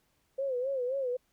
sine tone with vibrato, 520 Hz, C5, 11 cents flat, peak -29 dBFS, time 0.38-1.17 s, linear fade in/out 10 ms, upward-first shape sine, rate 3.8 Hz, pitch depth 110 cents each way, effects pink hiss -73 dBFS RMS until 1.32 s

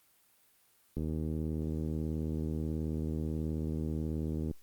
click train, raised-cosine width 3 ms, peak -23 dBFS, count 279, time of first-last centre 0.97-4.511 s, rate 78.5 Hz, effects white hiss -67 dBFS RMS until 4.62 s + Opus 32 kbps

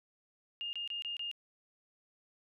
sine tone bursts, 2827 Hz, F7, 20 cents sharp, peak -36 dBFS, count 5, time 0.61-1.314 s, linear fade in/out 0 ms, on 120 ms, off 26 ms, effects none

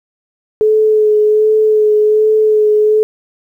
sine tone with vibrato, 428.5 Hz, A4, 46 cents flat, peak -7 dBFS, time 0.61-3.03 s, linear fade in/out 0 ms, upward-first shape sine, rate 1.3 Hz, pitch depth 19 cents each way, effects 8-bit

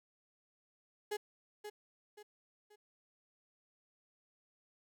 35% pulse tone with echo, 418.6 Hz, G#4, 14 cents sharp, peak -34 dBFS, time 1.11-1.17 s, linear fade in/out 10 ms, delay 530 ms, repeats 3, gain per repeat -8 dB, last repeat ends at 2.76 s, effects none

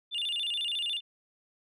sine tone with vibrato, 3168 Hz, G7, 18 cents sharp, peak -27 dBFS, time 0.11-1.01 s, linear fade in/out 50 ms, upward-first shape square, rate 14 Hz, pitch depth 190 cents each way, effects tanh soft clip ceiling -28 dBFS

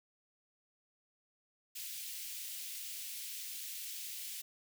white high-pass noise, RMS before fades -44 dBFS, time 1.75-4.42 s, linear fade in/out 10 ms, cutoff 2300 Hz, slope 24 dB/octave, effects none

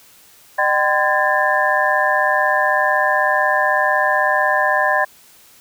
sine tone cluster, 607 / 769 / 1023 / 1643 / 1779 Hz, D#5 / G5 / C6 / G#6 / A6, -43 / -33 / -39 / -19 / +19 cents, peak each -20 dBFS, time 0.58-5.05 s, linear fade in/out 10 ms, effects white hiss -48 dBFS RMS until 5.6 s

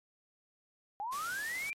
sine linear sweep, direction up, 784 to 2400 Hz, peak -35 dBFS, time 1-1.73 s, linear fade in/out 0 ms
white noise, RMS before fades -44 dBFS, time 1.12-1.7 s, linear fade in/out 5 ms
effects low-pass 12000 Hz 12 dB/octave + MP3 64 kbps

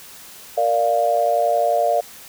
sine chord, Bb major, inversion none, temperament equal, 466.2 / 587.3 / 698.5 Hz, Bb4 / D5 / F5, 0 / 0 / 0 cents, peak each -24 / -19 / -18 dBFS, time 0.57-2.01 s, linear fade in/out 10 ms, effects white hiss -41 dBFS RMS until 2.28 s

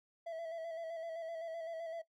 triangle tone with vibrato, 659.3 Hz, E5, in tune, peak -38 dBFS, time 0.26-2.02 s, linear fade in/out 10 ms, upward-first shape square, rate 7.8 Hz, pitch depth 31 cents each way, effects noise-tail reverb RT60 0.1 s tail -18 dB re dry

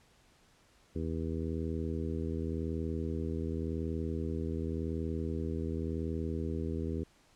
harmonic tone, 80.9 Hz, E2, 32 cents flat, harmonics 1 / 2 / 3 / 4 / 5 / 6, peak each -36 / -40 / -39 / -41 / -41 / -46 dBFS, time 0.95-7.04 s, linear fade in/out 10 ms, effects pink hiss -65 dBFS RMS until 7.35 s + low-pass 9000 Hz 12 dB/octave

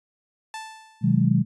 sawtooth tone with exponential decay, 880 Hz, A5, in tune, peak -27 dBFS, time 0.54-1.28 s, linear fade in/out 1 ms, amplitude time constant 160 ms
sine chord, G# minor seventh, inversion first, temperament equal with one note detuned, 126.14 / 155.56 / 185 / 207.7 Hz, B2 / D#3 / F#3 / G#3, +37 / 0 / 0 / 0 cents, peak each -22 dBFS, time 1.01-1.45 s, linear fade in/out 50 ms
effects resampled to 24000 Hz

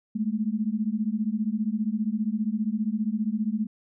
sine beating tone pair, 207.9 / 222.9 Hz, G#3 / A3, +2 / +23 cents, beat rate 15 Hz, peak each -27 dBFS, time 0.15-3.67 s, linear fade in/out 10 ms, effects none

